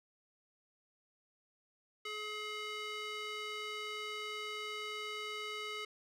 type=tone with band-pass filter; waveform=square; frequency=424.2 Hz; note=G#4; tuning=37 cents sharp; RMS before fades=-42 dBFS; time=2.05-5.85 s; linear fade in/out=5 ms; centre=2600 Hz; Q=1.2; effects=none